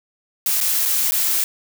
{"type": "noise with dropouts", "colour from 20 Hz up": "blue", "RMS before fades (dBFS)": -19, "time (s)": [0.46, 1.44], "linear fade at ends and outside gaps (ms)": 1, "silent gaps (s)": [[0.604, 0.611], [0.853, 0.857], [1.11, 1.12]], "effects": []}